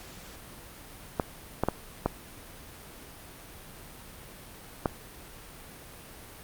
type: clicks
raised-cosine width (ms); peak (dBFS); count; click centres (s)
1; -10; 5; 1.198 / 1.636 / 1.686 / 2.06 / 4.858
effects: pink hiss -47 dBFS RMS until 6.43 s + Opus 48 kbps